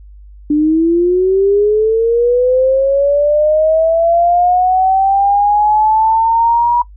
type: linear sweep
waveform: sine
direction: up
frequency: 293.7 to 965 Hz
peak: -8 dBFS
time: 0.5-6.82 s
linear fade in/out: 5 ms
effects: noise-tail reverb RT60 0.1 s tail -20 dB re dry + added 50 Hz sine -34 dBFS peak until 6.96 s